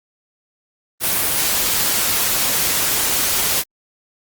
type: noise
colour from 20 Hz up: white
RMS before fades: -18 dBFS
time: 1-3.64 s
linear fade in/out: 50 ms
effects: Opus 32 kbps